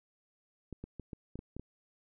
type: clicks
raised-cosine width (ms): 3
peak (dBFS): -29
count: 8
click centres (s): 0.727 / 0.84 / 0.997 / 1.132 / 1.356 / 1.391 / 1.566 / 1.596
effects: none